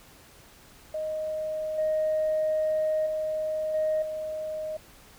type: tone with level steps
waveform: sine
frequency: 622.3 Hz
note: D#5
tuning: in tune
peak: -28 / -22 / -26 / -22 / -30 dBFS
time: 0.94-4.77 s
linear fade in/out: 5 ms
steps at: 1.78 / 3.06 / 3.74 / 4.02 s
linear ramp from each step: 5 ms
effects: tanh soft clip ceiling -19 dBFS + pink hiss -53 dBFS RMS until 5.18 s